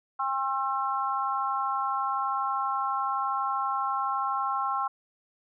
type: harmonic tone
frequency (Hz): 267.9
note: C4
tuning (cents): +41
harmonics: 3 / 4 / 5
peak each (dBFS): -31 / -29 / -31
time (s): 0.19-4.88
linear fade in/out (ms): 10
effects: none